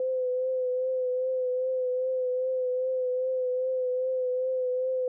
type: tone with vibrato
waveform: sine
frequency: 510 Hz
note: C5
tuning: 44 cents flat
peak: -25 dBFS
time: 0-5.08 s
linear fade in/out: 2 ms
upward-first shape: triangle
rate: 2.5 Hz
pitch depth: 35 cents each way
effects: none